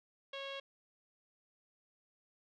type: tone with low-pass filter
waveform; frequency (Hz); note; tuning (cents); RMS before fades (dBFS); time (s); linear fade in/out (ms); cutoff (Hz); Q
sawtooth; 549; C#5; -17; -44; 0.33-0.6; 5; 3300; 4.4
effects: none